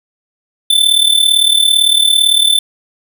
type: tone with amplitude modulation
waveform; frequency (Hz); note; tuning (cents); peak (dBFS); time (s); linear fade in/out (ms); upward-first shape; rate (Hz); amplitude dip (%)
square; 3529; A7; +4; -5; 0.7-2.59; 5; sine; 37.8; 75
effects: none